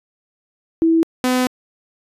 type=tone pair in turn; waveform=sine / sawtooth; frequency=327.4 / 253 Hz; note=E4 / B3; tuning=-12 / +42 cents; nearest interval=major third; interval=446 cents; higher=first; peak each=-11 dBFS; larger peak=neither; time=0.82-1.03 / 1.24-1.47 s; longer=second; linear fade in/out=0 ms; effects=resampled to 32000 Hz

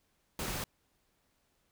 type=noise; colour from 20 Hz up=pink; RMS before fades=-37 dBFS; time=0.39-0.64 s; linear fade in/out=2 ms; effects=pink hiss -75 dBFS RMS until 1.71 s

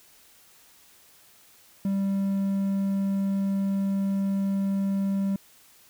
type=tone; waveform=triangle; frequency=196 Hz; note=G3; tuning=in tune; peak=-21 dBFS; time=1.85-5.36 s; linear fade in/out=2 ms; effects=white hiss -56 dBFS RMS until 5.89 s

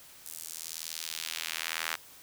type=tone with high-pass filter sweep; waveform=square; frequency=40.51 Hz; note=E1; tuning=29 cents flat; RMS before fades=-38 dBFS; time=0.25-1.96 s; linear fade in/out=10 ms; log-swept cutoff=9600 to 1500 Hz; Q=1.1; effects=white hiss -53 dBFS RMS until 2.22 s

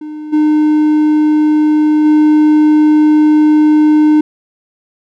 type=tone with level steps; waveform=triangle; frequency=304.3 Hz; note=D#4; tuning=38 cents flat; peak=-20 / -5 / -3 dBFS; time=0.01-4.21 s; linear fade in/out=5 ms; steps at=0.32 / 2.04 s; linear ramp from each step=20 ms; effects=none

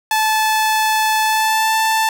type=tone with pitch glide; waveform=sawtooth; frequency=870 to 883.2 Hz; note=A5 to A5; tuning=-20 to +6 cents; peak=-10 dBFS; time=0.11-2.09 s; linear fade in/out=2 ms; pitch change=+26 cents; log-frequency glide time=1.23-1.74 s; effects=none

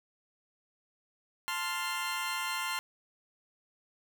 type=chord; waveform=20% pulse; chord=F major; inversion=first; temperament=equal; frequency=880 / 1046.5 / 1396.9 Hz; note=A5 / C6 / F6; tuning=0 / 0 / 0 cents; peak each=-35 / -30 / -32 dBFS; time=1.48-2.79 s; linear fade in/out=0 ms; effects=none

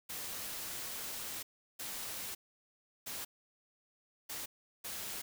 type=noise bursts at uneven times; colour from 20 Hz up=white; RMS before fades=-42 dBFS; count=5; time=0.09-1.43 / 1.79-2.35 / 3.06-3.25 / 4.29-4.46 / 4.84-5.22 s; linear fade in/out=10 ms; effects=none

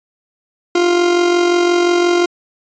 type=tone with amplitude modulation; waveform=40% pulse; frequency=350 Hz; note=F4; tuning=4 cents sharp; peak=-8 dBFS; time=0.75-2.26 s; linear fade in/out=5 ms; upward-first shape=sine; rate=45.7 Hz; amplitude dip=45%; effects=resampled to 16000 Hz

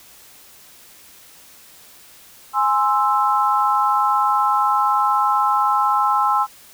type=chord; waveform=sine; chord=Ab augmented; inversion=none; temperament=equal; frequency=830.6 / 1046.5 / 1318.5 Hz; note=Ab5 / C6 / E6; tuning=0 / 0 / 0 cents; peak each=-19 dBFS; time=2.53-6.47 s; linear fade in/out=50 ms; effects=white hiss -46 dBFS RMS until 6.73 s

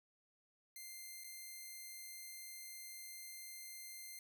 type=tone with dropouts; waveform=5% pulse; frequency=2093 Hz; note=C7; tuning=in tune; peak=-39 dBFS; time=0.76-4.19 s; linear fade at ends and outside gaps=2 ms; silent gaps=1.238-1.243 s; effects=none

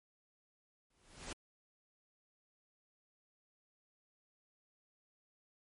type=noise with exponential growth; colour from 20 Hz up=pink; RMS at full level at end=-41 dBFS; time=0.9-1.33 s; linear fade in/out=5 ms; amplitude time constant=93 ms; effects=MP3 48 kbps

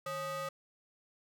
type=ring-modulated tone; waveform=square; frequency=349.2 Hz; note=F4; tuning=in tune; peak=-34 dBFS; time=0.06-0.49 s; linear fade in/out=5 ms; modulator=893 Hz; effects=none

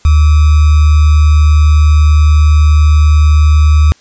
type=tone with sample-and-hold; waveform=sine; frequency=75.8 Hz; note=D#2; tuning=45 cents flat; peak=-3 dBFS; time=0.05-3.92 s; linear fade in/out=0 ms; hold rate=1225 Hz; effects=white hiss -46 dBFS RMS until 4 s + resampled to 16000 Hz

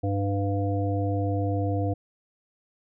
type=harmonic tone; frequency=99.6 Hz; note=G2; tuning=28 cents sharp; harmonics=1 / 3 / 5 / 7; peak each=-25 / -30 / -32 / -33 dBFS; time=0.03-1.94 s; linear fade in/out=10 ms; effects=none

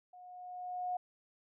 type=tone with level ramp; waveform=sine; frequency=724 Hz; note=F#5; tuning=38 cents flat; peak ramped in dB=-52 to -32 dBFS; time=0.13-0.97 s; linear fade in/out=5 ms; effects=none

